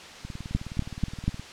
two click trains, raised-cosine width 5 ms, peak -24 / -11 dBFS, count 23 / 4, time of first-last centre 0.25-1.396 / 0.55-1.28 s, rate 19.2 / 4.11 Hz, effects white hiss -43 dBFS RMS until 1.52 s + low-pass 5000 Hz 12 dB/octave

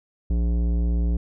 sine tone with tanh clipping, 58.27 Hz, A#1, in tune, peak -21 dBFS, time 0.3-1.17 s, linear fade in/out 5 ms, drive 14 dB, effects none

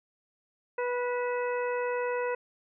harmonic tone with a mistuned harmonic, 490.3 Hz, B4, 13 cents flat, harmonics 1 / 2 / 3 / 4 / 5, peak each -29 / -35 / -39 / -41 / -43 dBFS, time 0.78-2.35 s, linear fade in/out 5 ms, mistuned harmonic 5, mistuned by +79 cents, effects none

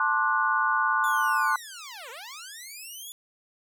sine chord, D dominant seventh, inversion second, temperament just, 881 / 1057.2 / 1174.7 / 1468.3 Hz, A5 / C6 / D6 / F#6, +2 / +18 / 0 / -14 cents, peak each -29 / -27 / -28 / -25 dBFS, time 0-1.56 s, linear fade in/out 2 ms
10% pulse linear two-way sweep, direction down then up, 3539 to 438.1 to 3472 Hz, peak -31 dBFS, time 1.04-3.12 s, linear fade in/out 0 ms, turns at 2.1 s
effects none

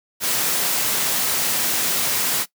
white high-pass noise, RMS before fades -21 dBFS, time 0.2-2.46 s, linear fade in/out 50 ms, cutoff 110 Hz, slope 24 dB/octave, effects noise-tail reverb RT60 0.1 s tail -19 dB re dry

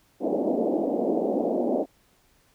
pink band-pass noise, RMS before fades -25 dBFS, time 0.2-1.86 s, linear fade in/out 50 ms, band 220 to 710 Hz, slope 48 dB/octave, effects pink hiss -63 dBFS RMS until 2.54 s

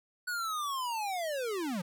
square linear sweep, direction down, 1485 to 164.81 Hz, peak -33 dBFS, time 0.27-1.82 s, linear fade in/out 10 ms, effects none

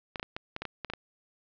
clicks, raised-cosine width 0.3 ms, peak -19 dBFS, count 10, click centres 0.158 / 0.197 / 0.229 / 0.365 / 0.564 / 0.62 / 0.653 / 0.847 / 0.9 / 0.936 s, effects low-pass 5000 Hz 12 dB/octave

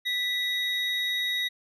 triangle tone pair together, 1975.5 / 3785 Hz, B6 / A#7, 0 / +26 cents, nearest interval major seventh, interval 1126 cents, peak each -28 / -26 dBFS, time 0.05-1.49 s, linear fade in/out 20 ms, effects resampled to 32000 Hz

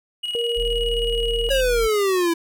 triangle tone with tremolo, 2902 Hz, F#7, 34 cents flat, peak -21 dBFS, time 0.23-1.61 s, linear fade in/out 10 ms, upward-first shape square, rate 19 Hz, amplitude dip 45%
sine tone with pitch glide, 469.2 to 464.6 Hz, A#4 to A#4, +11 to -6 cents, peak -22 dBFS, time 0.35-1.49 s, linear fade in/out 0 ms, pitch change -17 cents, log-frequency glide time 0.78-1.25 s
triangle tone, 41.67 Hz, E1, 19 cents sharp, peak -23 dBFS, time 0.56-1.88 s, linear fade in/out 20 ms
square exponential sweep, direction down, 554.4 to 329.6 Hz, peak -18 dBFS, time 1.5-2.34 s, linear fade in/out 10 ms
effects none

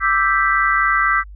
sine chord, E minor seventh, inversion third, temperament equal, 1174.7 / 1318.5 / 1568 / 1975.5 Hz, D6 / E6 / G6 / B6, 0 / 0 / 0 / 0 cents, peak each -19 dBFS, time 0-1.24 s, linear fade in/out 50 ms, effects added 50 Hz sine -34 dBFS peak until 1.35 s

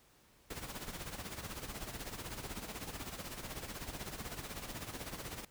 pink noise with tremolo, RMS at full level -42 dBFS, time 0.5-5.45 s, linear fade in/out 5 ms, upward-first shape sine, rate 16 Hz, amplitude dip 65%, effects pink hiss -66 dBFS RMS until 5.5 s

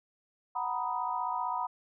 sine chord, B major seventh, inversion second, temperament equal, 740 / 932.3 / 987.8 / 1244.5 Hz, F#5 / A#5 / B5 / D#6, 0 / 0 / 0 / 0 cents, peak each -37 / -36 / -33 / -39 dBFS, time 0.55-1.67 s, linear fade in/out 10 ms, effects none

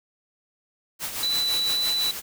white noise with tremolo, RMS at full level -29 dBFS, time 0.99-2.22 s, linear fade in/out 50 ms, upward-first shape sine, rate 5.9 Hz, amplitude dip 55%
sine tone with vibrato, 3966 Hz, B7, 7 cents sharp, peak -22 dBFS, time 1.23-2.11 s, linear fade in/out 2 ms, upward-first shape sine, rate 1.9 Hz, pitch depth 8 cents each way
effects none

